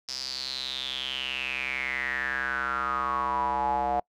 square tone with band-pass filter sweep, 65.41 Hz, C2, in tune, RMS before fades -30 dBFS, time 0.08-4 s, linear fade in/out 5 ms, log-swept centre 5200 to 730 Hz, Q 8.7, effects noise-tail reverb RT60 0.1 s tail -26 dB re dry

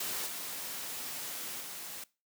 white noise with level steps, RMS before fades -36 / -40 / -43 dBFS, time 0-2.04 s, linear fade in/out 5 ms, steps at 0.26 / 1.6 s, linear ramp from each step 10 ms, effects noise-tail reverb RT60 0.3 s tail -21 dB re dry + high-pass 150 Hz 12 dB/octave

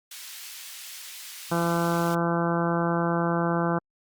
pink high-pass noise, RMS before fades -41 dBFS, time 0.11-2.15 s, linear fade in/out 5 ms, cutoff 2600 Hz, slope 12 dB/octave
harmonic tone, 169.7 Hz, F3, 49 cents flat, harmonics 1 / 2 / 3 / 4 / 5 / 6 / 7 / 8 / 9, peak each -26 / -29 / -31 / -32 / -33 / -34 / -34 / -35 / -36 dBFS, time 1.51-3.79 s, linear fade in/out 10 ms
effects Opus 48 kbps

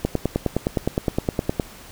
click train, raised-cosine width 2 ms, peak -6 dBFS, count 16, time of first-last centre 0.05-1.598 s, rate 9.69 Hz, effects pink hiss -43 dBFS RMS until 1.91 s

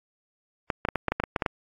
clicks, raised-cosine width 0.5 ms, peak -9 dBFS, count 11, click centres 0.702 / 0.851 / 0.887 / 0.957 / 1.083 / 1.12 / 1.2 / 1.238 / 1.362 / 1.422 / 1.462 s, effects AAC 32 kbps

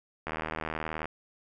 click train, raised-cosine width 0.5 ms, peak -18 dBFS, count 63, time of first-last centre 0.27-1.056 s, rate 78.9 Hz, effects none

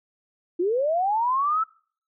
sine linear sweep, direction up, 330.9 to 1332 Hz, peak -20 dBFS, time 0.59-1.64 s, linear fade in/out 10 ms, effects noise-tail reverb RT60 0.5 s tail -25 dB re dry

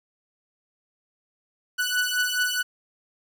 sawtooth beating tone pair, 1481 / 1485.7 Hz, F#6 / F#6, +1 / +7 cents, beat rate 4.7 Hz, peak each -22 dBFS, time 1.78-2.63 s, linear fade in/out 20 ms, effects none

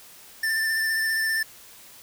square tone with vibrato, 1778 Hz, A6, 18 cents sharp, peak -23 dBFS, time 0.43-1.43 s, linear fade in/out 5 ms, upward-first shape sine, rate 15 Hz, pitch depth 19 cents each way, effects white hiss -48 dBFS RMS until 2.02 s

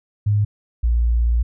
sine tone pair in turn, 103.83 / 58.27 Hz, G#2 / A#1, 0 / 0 cents, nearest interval minor seventh, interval 1000 cents, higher first, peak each -14 dBFS, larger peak neither, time 0.26-0.45 / 0.83-1.43 s, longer second, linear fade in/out 10 ms, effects none

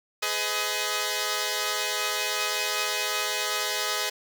5% pulse tone cluster, 419.1 / 503 / 630 Hz, G#4 / B4 / D#5, +16 / +32 / +21 cents, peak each -19 dBFS, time 0.22-4.1 s, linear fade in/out 10 ms, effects none

